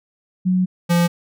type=tone pair in turn; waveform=sine / square; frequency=183.9 / 172.43 Hz; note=F#3 / F3; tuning=-10 / -22 cents; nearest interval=minor second; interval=112 cents; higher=first; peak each=-14 dBFS; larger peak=neither; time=0.45-0.66 / 0.89-1.08 s; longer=first; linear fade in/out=20 ms; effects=none